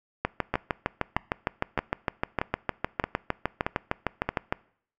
two click trains, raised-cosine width 0.5 ms, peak -9 / -10 dBFS, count 29 / 7, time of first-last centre 0.25-4.525 / 0.54-4.29 s, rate 6.55 / 1.6 Hz, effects noise-tail reverb RT60 0.6 s tail -23 dB re dry

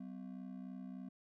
triangle ring-modulated tone, 222 Hz, A3, 16 cents sharp, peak -40 dBFS, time 0-1.09 s, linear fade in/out 5 ms, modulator 31.7 Hz, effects none

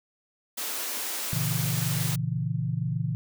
white high-pass noise, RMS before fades -32 dBFS, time 0.57-2.16 s, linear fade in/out 10 ms, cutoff 220 Hz, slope 48 dB/octave
sine chord, A# diminished, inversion none, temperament equal, 116.54 / 138.59 / 164.81 Hz, A#2 / C#3 / E3, 0 / 0 / 0 cents, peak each -30 dBFS, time 1.33-3.15 s, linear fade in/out 0 ms
effects none

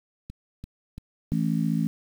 click train, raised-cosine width 5 ms, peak -25 dBFS, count 4, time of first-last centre 0.3-1.32 s, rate 2.94 Hz
harmonic tone, 55 Hz, A1, in tune, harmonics 3 / 4 / 5, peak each -25 / -26 / -30 dBFS, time 1.32-1.87 s, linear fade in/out 0 ms
effects 8-bit

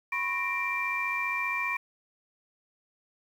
sine tone cluster, 996 / 1091 / 1850 / 2360 Hz, B5 / C#6 / A#6 / D7, +14 / -28 / -14 / +8 cents, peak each -36 / -35 / -35 / -29 dBFS, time 0.12-1.77 s, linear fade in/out 5 ms, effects tanh soft clip ceiling -18 dBFS + 9-bit

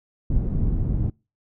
pink low-pass noise, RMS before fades -22 dBFS, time 0.3-1.1 s, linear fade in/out 5 ms, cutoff 170 Hz, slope 12 dB/octave, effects noise-tail reverb RT60 0.3 s tail -26 dB re dry

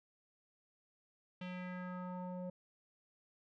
square tone with low-pass filter sweep, 181.4 Hz, F#3, 34 cents flat, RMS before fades -44 dBFS, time 1.41-2.5 s, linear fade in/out 5 ms, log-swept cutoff 3000 to 600 Hz, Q 2.8, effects none

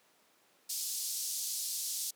pink band-pass noise, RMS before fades -37 dBFS, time 0.69-2.11 s, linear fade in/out 10 ms, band 4700 to 14000 Hz, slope 24 dB/octave, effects pink hiss -67 dBFS RMS until 2.15 s + high-pass 300 Hz 12 dB/octave

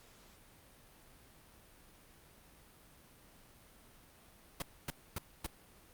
pink noise bursts, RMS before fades -38 dBFS, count 4, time 4.6-5.464 s, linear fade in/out 2 ms, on 21 ms, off 260 ms, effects pink hiss -61 dBFS RMS until 5.93 s + Opus 48 kbps

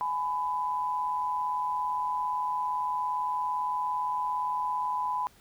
sine tone pair together, 841 / 998.6 Hz, G#5 / B5, +22 / +19 cents, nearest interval minor third, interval 297 cents, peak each -34 / -28 dBFS, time 0.01-5.27 s, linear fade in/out 0 ms, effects pink hiss -59 dBFS RMS until 5.4 s

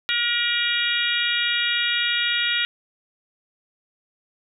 harmonic tone with a mistuned harmonic, 476.4 Hz, A#4, 38 cents sharp, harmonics 3 / 4 / 5 / 6 / 7 / 8, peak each -27 / -27 / -27 / -27 / -27 / -27 dBFS, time 0.09-2.65 s, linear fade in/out 0 ms, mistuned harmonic 8, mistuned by -24 cents, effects none

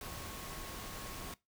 sine tone in noise, 1093 Hz, C#6, 25 cents flat, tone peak -54 dBFS, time 0.01-1.34 s, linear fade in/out 2 ms, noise pink, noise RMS -45 dBFS, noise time 0.01-1.34 s, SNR -12 dB, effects noise-tail reverb RT60 0.2 s tail -20 dB re dry

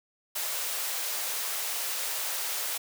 white high-pass noise, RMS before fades -32 dBFS, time 0.35-2.78 s, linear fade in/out 10 ms, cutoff 460 Hz, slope 24 dB/octave, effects none

